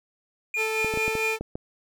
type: tone with tremolo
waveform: triangle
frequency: 2423 Hz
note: D#7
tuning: 47 cents flat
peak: -22 dBFS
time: 0.54-1.36 s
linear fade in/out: 2 ms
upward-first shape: sine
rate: 4.5 Hz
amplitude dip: 65%
type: tone with pitch glide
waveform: sawtooth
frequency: 439.9 to 442.4 Hz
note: A4 to A4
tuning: 0 to +9 cents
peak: -23 dBFS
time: 0.56-1.39 s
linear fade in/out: 50 ms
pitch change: +9 cents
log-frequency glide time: 0.9-1.2 s
type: clicks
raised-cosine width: 2 ms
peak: -18 dBFS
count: 7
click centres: 0.846 / 0.939 / 0.974 / 1.08 / 1.153 / 1.41 / 1.555 s
effects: none